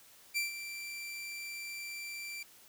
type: tone with ADSR envelope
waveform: sawtooth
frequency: 2349 Hz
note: D7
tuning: in tune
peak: -26 dBFS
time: 0.34-2.43 s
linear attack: 29 ms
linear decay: 140 ms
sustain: -11 dB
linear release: 4 ms
effects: white hiss -59 dBFS RMS until 2.68 s